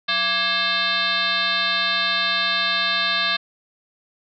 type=tone with frequency modulation; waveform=sine; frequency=2637 Hz; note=E7; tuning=in tune; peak=-18 dBFS; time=0.08-3.37 s; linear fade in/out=10 ms; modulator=490 Hz; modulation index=3.3; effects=none